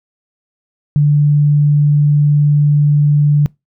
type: tone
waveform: sine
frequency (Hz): 146.83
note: D3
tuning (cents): 0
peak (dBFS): -7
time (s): 0.96-3.46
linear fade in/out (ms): 0
effects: noise-tail reverb RT60 0.2 s tail -24 dB re dry